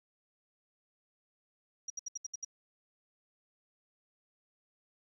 sine tone bursts, 5730 Hz, F8, 44 cents sharp, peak -36 dBFS, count 7, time 1.88-2.448 s, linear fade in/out 5 ms, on 22 ms, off 69 ms, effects 12-bit

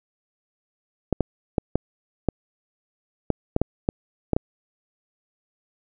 clicks, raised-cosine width 2 ms, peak -6 dBFS, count 11, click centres 1.127 / 1.207 / 1.582 / 1.756 / 2.287 / 3.303 / 3.564 / 3.616 / 3.889 / 4.333 / 4.365 s, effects none

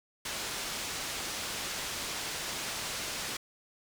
white low-pass noise, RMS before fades -37 dBFS, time 0.25-3.37 s, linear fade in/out 5 ms, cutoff 6700 Hz, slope 12 dB/octave, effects none

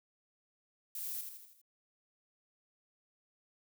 violet noise with echo, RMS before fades -41 dBFS, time 0.95-1.21 s, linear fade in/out 2 ms, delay 81 ms, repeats 5, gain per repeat -5 dB, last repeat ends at 1.615 s, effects none

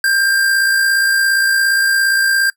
square tone with amplitude modulation, 1589 Hz, G6, 23 cents sharp, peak -11 dBFS, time 0.04-2.5 s, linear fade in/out 2 ms, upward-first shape sine, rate 57.3 Hz, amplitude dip 35%, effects noise-tail reverb RT60 0.1 s tail -21 dB re dry

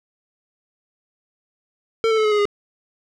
square tone with pitch steps, 450 / 441.8 / 433.7 / 425.7 / 417.9 / 410.3 Hz, A4 / A4 / A4 / G#4 / G#4 / G#4, +39 / +7 / -25 / +43 / +11 / -21 cents, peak -16 dBFS, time 2.04-2.454 s, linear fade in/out 0 ms, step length 69 ms, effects low-pass 4000 Hz 12 dB/octave

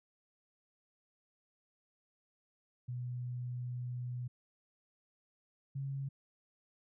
sine tone pair in turn, 123.47 / 136.99 Hz, B2 / C#3, 0 / -20 cents, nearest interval major second, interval 180 cents, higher second, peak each -37 / -36 dBFS, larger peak second, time 2.88-4.28 / 5.75-6.09 s, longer first, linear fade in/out 10 ms, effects none

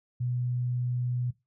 sine tone, 123.47 Hz, B2, in tune, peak -27 dBFS, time 0.2-1.31 s, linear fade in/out 10 ms, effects noise-tail reverb RT60 0.2 s tail -17 dB re dry

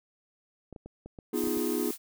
clicks, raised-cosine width 2 ms, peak -30 dBFS, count 8, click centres 0.727 / 0.762 / 0.86 / 1.06 / 1.188 / 1.44 / 1.473 / 1.572 s
triangle chord, F half-diminished seventh, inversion second, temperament equal, 246.9 / 311.1 / 349.2 / 415.3 Hz, Cb4 / Eb4 / F4 / Ab4, 0 / 0 / 0 / 0 cents, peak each -31 dBFS, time 1.33-1.91 s, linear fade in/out 5 ms
blue noise, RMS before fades -38 dBFS, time 1.33-1.98 s, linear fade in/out 50 ms
effects none

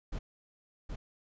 brown noise with echo, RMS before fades -36 dBFS, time 0.12-0.19 s, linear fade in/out 10 ms, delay 770 ms, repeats 1, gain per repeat -3 dB, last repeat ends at 0.96 s, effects resampled to 16000 Hz

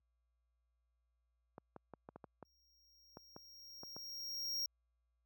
clicks, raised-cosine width 1 ms, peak -36 dBFS, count 11, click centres 1.581 / 1.763 / 1.937 / 2.089 / 2.16 / 2.242 / 2.427 / 3.171 / 3.364 / 3.834 / 3.965 s
square tone with exponential growth, 5588 Hz, F8, in tune, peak -36 dBFS, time 2.45-4.66 s, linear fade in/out 2 ms, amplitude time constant 480 ms
effects added 60 Hz sine -70 dBFS peak until 5.25 s + high-pass 100 Hz 12 dB/octave

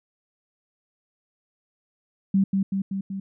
sine tone with echo, 194.4 Hz, G3, 14 cents flat, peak -16 dBFS, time 2.34-2.44 s, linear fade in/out 5 ms, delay 190 ms, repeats 4, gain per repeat -3 dB, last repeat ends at 3.2 s, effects none

